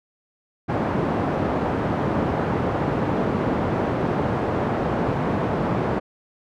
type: band-pass noise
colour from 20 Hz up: pink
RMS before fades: -23 dBFS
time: 0.68-6 s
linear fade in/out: 20 ms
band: 120 to 960 Hz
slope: 12 dB/octave
effects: none